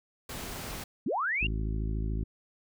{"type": "noise", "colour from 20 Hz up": "pink", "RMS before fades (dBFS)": -39, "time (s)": [0.29, 0.84], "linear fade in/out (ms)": 5}
{"type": "linear sweep", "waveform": "sine", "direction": "up", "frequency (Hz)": [165.5, 2861], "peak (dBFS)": -27, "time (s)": [1.06, 1.47], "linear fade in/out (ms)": 5}
{"type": "harmonic tone", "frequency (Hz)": 53.7, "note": "A1", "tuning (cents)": -41, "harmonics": [1, 2, 3, 4, 5, 6, 7], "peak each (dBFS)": [-30, -36, -40, -42, -44, -46, -47], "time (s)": [1.41, 2.24], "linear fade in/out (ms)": 10}
{"effects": []}